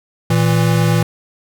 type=tone pair together; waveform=square; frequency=115.8 / 164.07 Hz; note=A#2 / E3; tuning=-11 / -8 cents; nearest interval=tritone; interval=603 cents; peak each=-15 dBFS; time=0.3-1.03 s; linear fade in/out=5 ms; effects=none